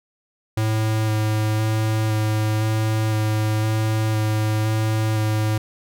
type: tone with vibrato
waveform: square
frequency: 108.7 Hz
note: A2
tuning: 21 cents flat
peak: -19 dBFS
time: 0.57-5.58 s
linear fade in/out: 5 ms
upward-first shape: square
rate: 0.98 Hz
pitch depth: 11 cents each way
effects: none